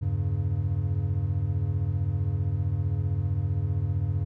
triangle tone cluster, 83.7 / 99.1 / 140 Hz, E2 / G2 / C#3, +27 / +19 / +18 cents, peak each -29 / -24 / -29 dBFS, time 0.01-4.25 s, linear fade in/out 20 ms, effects none

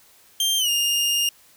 sawtooth tone with pitch glide, 3170 to 2824 Hz, G7 to F7, +19 to +19 cents, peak -16 dBFS, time 0.4-1.29 s, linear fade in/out 2 ms, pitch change -200 cents, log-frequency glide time 0.58-0.69 s, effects white hiss -54 dBFS RMS until 1.56 s

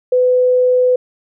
sine tone, 502 Hz, B4, 28 cents sharp, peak -9 dBFS, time 0.12-0.96 s, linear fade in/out 5 ms, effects none

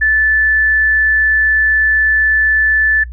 sine tone, 1748 Hz, A6, 12 cents flat, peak -9 dBFS, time 0.01-3.04 s, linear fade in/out 10 ms, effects noise-tail reverb RT60 0.1 s tail -21 dB re dry + added 60 Hz sine -25 dBFS peak until 3.12 s

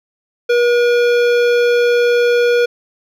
sine tone with hard clipping, 480.6 Hz, B4, 47 cents flat, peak -12 dBFS, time 0.49-2.66 s, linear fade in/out 10 ms, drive 15 dB, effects none

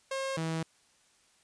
sawtooth tone pair in turn, 537 / 162.07 Hz, C5 / E3, +45 / -29 cents, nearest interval octave + major sixth, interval 2074 cents, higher first, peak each -28 / -27 dBFS, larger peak second, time 0.11-0.37 / 0.37-0.63 s, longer neither, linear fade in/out 5 ms, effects white hiss -66 dBFS RMS until 1.43 s + resampled to 22050 Hz

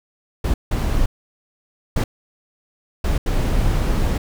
brown noise bursts at uneven times, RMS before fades -18 dBFS, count 5, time 0.44-0.54 / 0.71-1.06 / 1.96-2.04 / 3.04-3.18 / 3.26-4.18 s, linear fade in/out 5 ms, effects none

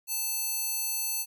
square tone with high-pass filter, 880 Hz, A5, in tune, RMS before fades -31 dBFS, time 0.07-1.26 s, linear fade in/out 50 ms, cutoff 7300 Hz, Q 0.63, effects none

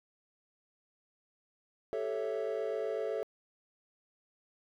triangle chord, A dominant seventh, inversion third, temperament equal, 392 / 440 / 554.4 / 659.3 Hz, G4 / A4 / C#5 / E5, 0 / 0 / 0 / 0 cents, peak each -38 / -33 / -36 / -37 dBFS, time 1.93-3.23 s, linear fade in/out 0 ms, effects tanh soft clip ceiling -23 dBFS

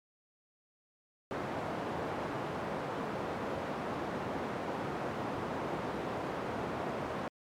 white band-pass noise, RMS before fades -37 dBFS, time 1.31-7.28 s, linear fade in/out 0 ms, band 110 to 820 Hz, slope 12 dB/octave, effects MP3 96 kbps

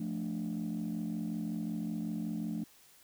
sine chord, D minor, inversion first, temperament equal, 174.61 / 220 / 293.7 Hz, F3 / A3 / D4, 0 / 0 / 0 cents, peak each -37 / -35 / -39 dBFS, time 0-2.64 s, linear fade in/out 5 ms, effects tanh soft clip ceiling -29 dBFS + white hiss -61 dBFS RMS until 3.03 s

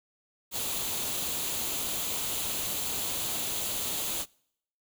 white noise with comb filter, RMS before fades -32 dBFS, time 0.51-4.26 s, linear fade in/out 50 ms, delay 0.28 ms, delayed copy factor +0.5, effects noise-tail reverb RT60 0.7 s tail -26 dB re dry

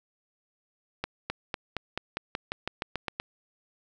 accelerating click train, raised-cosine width 0.3 ms, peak -14 dBFS, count 13, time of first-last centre 1.04-3.199 s, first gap 260 ms, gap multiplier 0.93, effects none

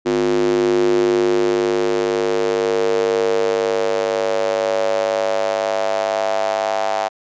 square tone with high-pass filter sweep, 51 Hz, G#1, 31 cents flat, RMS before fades -18 dBFS, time 0.05-7.09 s, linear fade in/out 20 ms, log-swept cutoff 320 to 720 Hz, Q 6, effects resampled to 16000 Hz

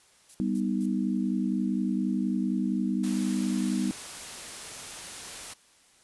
violet noise bursts, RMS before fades -45 dBFS, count 3, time 0.29-0.861 s, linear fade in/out 5 ms, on 57 ms, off 200 ms
sine chord, G augmented, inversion none, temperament equal, 196 / 246.9 / 311.1 Hz, G3 / B3 / D#4, 0 / 0 / 0 cents, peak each -28 / -29 / -32 dBFS, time 0.4-3.91 s, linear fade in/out 0 ms
white noise, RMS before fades -40 dBFS, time 3.03-5.54 s, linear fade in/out 10 ms
effects white hiss -60 dBFS RMS until 6.03 s + resampled to 24000 Hz

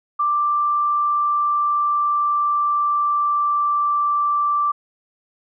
sine tone with pitch glide, 1178 to 1171.2 Hz, D6 to D6, +5 to -5 cents, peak -16 dBFS, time 0.19-4.72 s, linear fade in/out 10 ms, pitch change -10 cents, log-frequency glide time 0.78-4.15 s, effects none

